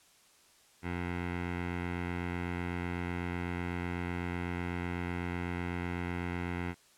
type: tone with low-pass filter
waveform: 15% pulse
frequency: 88 Hz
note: F2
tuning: 14 cents sharp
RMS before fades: -36 dBFS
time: 0.82-6.75 s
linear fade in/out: 50 ms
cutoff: 2200 Hz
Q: 2.5
effects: white hiss -63 dBFS RMS until 6.97 s + low-pass 10000 Hz 12 dB/octave